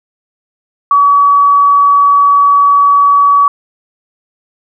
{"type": "tone", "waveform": "sine", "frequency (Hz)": 1137, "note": "C#6", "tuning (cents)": 44, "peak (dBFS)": -4, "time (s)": [0.91, 3.48], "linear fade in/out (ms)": 2, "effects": []}